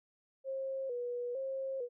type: tone with vibrato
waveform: sine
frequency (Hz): 510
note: C5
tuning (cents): -44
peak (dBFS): -35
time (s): 0.44-1.89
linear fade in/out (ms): 50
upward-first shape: square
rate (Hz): 1.1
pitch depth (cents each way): 83
effects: none